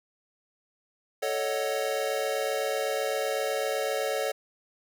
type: chord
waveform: square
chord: D# half-diminished seventh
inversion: second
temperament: equal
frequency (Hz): 440 / 554.4 / 622.3 / 740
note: A4 / C#5 / D#5 / F#5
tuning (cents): 0 / 0 / 0 / 0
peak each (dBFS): -33 / -31 / -35 / -36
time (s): 1.22-4.32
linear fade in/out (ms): 10
effects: none